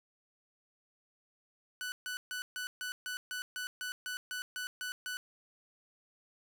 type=tone bursts; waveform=sawtooth; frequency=1490 Hz; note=F#6; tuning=12 cents sharp; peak=-33 dBFS; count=14; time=1.81-5.17 s; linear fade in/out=0 ms; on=110 ms; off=140 ms; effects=none